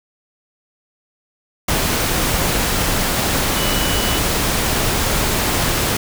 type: tone in noise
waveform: sine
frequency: 2960 Hz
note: F#7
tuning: in tune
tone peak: -25 dBFS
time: 3.56-4.19 s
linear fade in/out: 5 ms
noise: pink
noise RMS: -18 dBFS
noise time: 1.68-5.97 s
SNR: -10 dB
effects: none